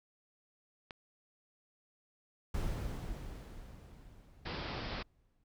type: click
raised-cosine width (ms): 0.3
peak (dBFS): -28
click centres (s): 0.908
type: noise with exponential decay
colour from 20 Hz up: brown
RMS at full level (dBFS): -34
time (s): 2.54-5.44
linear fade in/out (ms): 5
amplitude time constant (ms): 630
type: low-pass noise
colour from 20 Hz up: pink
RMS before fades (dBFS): -41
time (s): 4.45-5.03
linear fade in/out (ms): 10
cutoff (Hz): 5200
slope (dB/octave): 96
effects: none